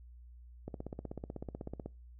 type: click train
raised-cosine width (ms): 2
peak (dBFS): -27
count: 20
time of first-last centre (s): 0.68-1.86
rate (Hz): 16.1
effects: noise-tail reverb RT60 0.3 s tail -24 dB re dry + added 60 Hz sine -51 dBFS peak until 2.19 s